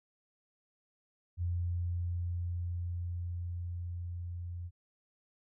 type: tone with level ramp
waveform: sine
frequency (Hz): 87.31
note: F2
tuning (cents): 0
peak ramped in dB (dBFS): -30 to -38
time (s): 1.37-4.71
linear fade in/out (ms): 50
effects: none